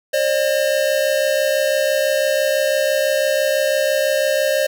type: tone pair together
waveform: square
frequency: 539 / 605 Hz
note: C#5 / D#5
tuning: -49 / -49 cents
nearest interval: major second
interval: 200 cents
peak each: -19 dBFS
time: 0.13-4.67 s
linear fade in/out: 10 ms
effects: none